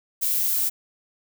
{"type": "noise", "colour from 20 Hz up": "violet", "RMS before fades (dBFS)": -23, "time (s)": [0.21, 0.7], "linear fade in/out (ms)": 20, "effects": []}